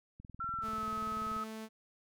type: click train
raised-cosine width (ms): 5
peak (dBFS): -38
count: 25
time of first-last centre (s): 0.2-1.365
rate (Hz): 20.6
type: tone with pitch glide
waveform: sine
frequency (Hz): 1353 to 1283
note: E6 to E6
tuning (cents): +45 to -47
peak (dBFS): -35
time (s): 0.4-1.44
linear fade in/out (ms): 5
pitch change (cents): -92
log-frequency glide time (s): 0.53-0.87
type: tone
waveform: sawtooth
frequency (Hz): 220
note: A3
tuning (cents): 0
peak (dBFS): -38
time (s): 0.61-1.69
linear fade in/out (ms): 50
effects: none